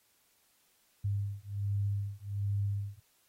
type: beating tone pair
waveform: sine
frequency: 100.1 / 101.4 Hz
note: G2 / G#2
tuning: +37 / -41 cents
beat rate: 1.3 Hz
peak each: -34 / -34 dBFS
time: 1.04-3 s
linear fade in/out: 10 ms
effects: white hiss -70 dBFS RMS until 3.28 s + AAC 48 kbps